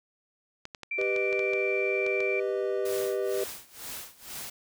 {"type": "clicks", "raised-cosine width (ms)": 0.2, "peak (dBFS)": -22, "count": 10, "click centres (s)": [0.654, 0.748, 0.833, 1.014, 1.163, 1.328, 1.393, 1.535, 2.065, 2.205]}
{"type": "tone", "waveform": "sine", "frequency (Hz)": 2349, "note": "D7", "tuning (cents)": 0, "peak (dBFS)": -29, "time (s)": [0.91, 2.4], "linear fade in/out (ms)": 5}
{"type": "chord", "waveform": "triangle", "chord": "G augmented", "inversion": "none", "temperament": "equal with one note detuned", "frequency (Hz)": [392, 493.9, 617.6], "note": ["G4", "B4", "D#5"], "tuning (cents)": [0, 0, -13], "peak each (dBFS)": [-27, -30, -32], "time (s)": [0.98, 3.44], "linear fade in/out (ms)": 5}
{"type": "noise with tremolo", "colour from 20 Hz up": "white", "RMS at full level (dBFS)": -38, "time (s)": [2.85, 4.5], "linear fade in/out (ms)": 5, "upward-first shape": "sine", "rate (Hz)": 2.1, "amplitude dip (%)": 90}
{"effects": []}